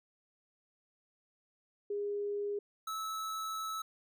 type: tone pair in turn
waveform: sine / square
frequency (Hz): 408.7 / 1303.9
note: G#4 / E6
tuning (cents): -28 / -19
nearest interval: octave + minor sixth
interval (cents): 2009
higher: second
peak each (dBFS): -33 / -37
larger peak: first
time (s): 1.9-2.59 / 2.87-3.82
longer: second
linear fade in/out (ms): 5
effects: none